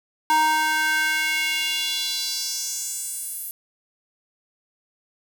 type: tone with high-pass filter sweep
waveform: square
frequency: 311.1 Hz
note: D#4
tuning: in tune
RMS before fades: -24 dBFS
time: 0.3-3.51 s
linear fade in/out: 0 ms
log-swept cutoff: 890 to 12000 Hz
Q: 2.8
effects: none